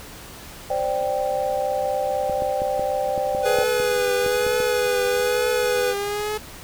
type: chord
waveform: sine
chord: C suspended second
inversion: none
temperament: equal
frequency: 523.3 / 587.3 / 784 Hz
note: C5 / D5 / G5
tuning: 0 / 0 / 0 cents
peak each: -25 dBFS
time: 0.7-3.64 s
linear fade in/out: 5 ms
type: clicks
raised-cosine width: 2 ms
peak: -18 dBFS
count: 11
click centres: 2.297 / 2.422 / 2.619 / 2.795 / 3.178 / 3.349 / 3.587 / 3.801 / 4.263 / 4.466 / 4.603 s
type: tone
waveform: square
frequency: 493.9 Hz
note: B4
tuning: in tune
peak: -21 dBFS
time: 3.42-5.95 s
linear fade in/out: 50 ms
type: tone with vibrato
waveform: sawtooth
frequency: 415.3 Hz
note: G#4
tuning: in tune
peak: -20 dBFS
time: 3.45-6.38 s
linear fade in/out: 10 ms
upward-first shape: triangle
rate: 1.1 Hz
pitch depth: 61 cents each way
effects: pink hiss -40 dBFS RMS until 6.63 s